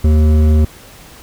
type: tone with hard clipping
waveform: sine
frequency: 77 Hz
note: D#2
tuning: 17 cents flat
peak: -9 dBFS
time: 0.04-0.65 s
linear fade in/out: 5 ms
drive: 11 dB
effects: pink hiss -39 dBFS RMS until 1.22 s